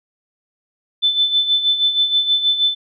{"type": "tone with tremolo", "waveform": "sine", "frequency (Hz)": 3520, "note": "A7", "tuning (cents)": 0, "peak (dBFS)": -11, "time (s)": [1.02, 2.75], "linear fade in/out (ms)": 20, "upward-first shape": "sine", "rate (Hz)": 6.3, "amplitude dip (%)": 65, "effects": []}